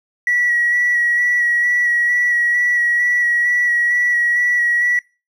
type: tone with vibrato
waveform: triangle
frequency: 1931 Hz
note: B6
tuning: 39 cents flat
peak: -10 dBFS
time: 0.27-4.99 s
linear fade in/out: 2 ms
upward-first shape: square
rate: 2.2 Hz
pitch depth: 14 cents each way
effects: noise-tail reverb RT60 0.3 s tail -26 dB re dry + tanh soft clip ceiling -10 dBFS